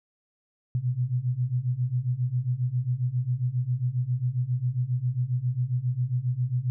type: beating tone pair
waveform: sine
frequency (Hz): 120.7 / 128.1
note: B2 / C3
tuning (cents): -39 / -36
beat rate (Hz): 7.4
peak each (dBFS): -28 / -26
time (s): 0.75-6.7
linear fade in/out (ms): 0
effects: none